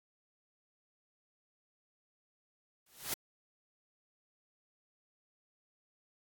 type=noise with exponential growth; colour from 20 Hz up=white; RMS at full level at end=-32 dBFS; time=2.86-3.14 s; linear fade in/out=5 ms; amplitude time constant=60 ms; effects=AAC 64 kbps